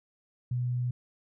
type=tone; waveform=sine; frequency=123.47 Hz; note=B2; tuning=in tune; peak=-27 dBFS; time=0.51-0.91 s; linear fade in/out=5 ms; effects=none